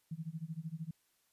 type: tone with tremolo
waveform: sine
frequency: 161.2 Hz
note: E3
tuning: 38 cents flat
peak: -36 dBFS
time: 0.11-0.91 s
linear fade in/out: 5 ms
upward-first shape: sine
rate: 13 Hz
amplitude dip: 95%
effects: white hiss -75 dBFS RMS until 1.32 s + resampled to 32000 Hz